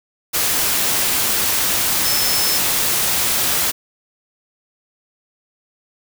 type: tone in noise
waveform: sine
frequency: 5260 Hz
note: E8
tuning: 5 cents flat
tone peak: -21 dBFS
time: 2.04-2.59 s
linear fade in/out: 20 ms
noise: white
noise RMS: -18 dBFS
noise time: 0.33-3.72 s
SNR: -6 dB
effects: none

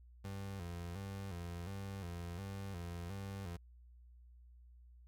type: tone with vibrato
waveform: 30% pulse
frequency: 92 Hz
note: F#2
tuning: 9 cents flat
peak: -40 dBFS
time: 0.24-3.57 s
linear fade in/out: 10 ms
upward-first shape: square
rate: 1.4 Hz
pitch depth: 110 cents each way
effects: added 60 Hz sine -57 dBFS peak until 5.07 s

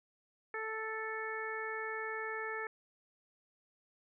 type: harmonic tone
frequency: 440 Hz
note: A4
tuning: in tune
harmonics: 1 / 2 / 3 / 4 / 5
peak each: -42 / -46 / -44 / -41 / -46 dBFS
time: 0.54-2.67 s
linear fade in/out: 2 ms
effects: none

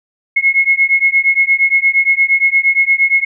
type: beating tone pair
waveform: sine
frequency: 2168 / 2176.6 Hz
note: C#7 / C#7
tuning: -39 / -32 cents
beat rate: 8.6 Hz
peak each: -12 dBFS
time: 0.36-3.25 s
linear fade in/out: 10 ms
effects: none

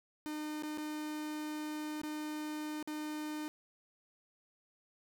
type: tone with dropouts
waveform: 45% pulse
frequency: 304.1 Hz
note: D#4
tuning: 40 cents flat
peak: -38 dBFS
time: 0.26-3.48 s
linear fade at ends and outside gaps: 0 ms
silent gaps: 0.624-0.634 / 0.775-0.782 / 2.016-2.034 / 2.827-2.875 s
effects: none

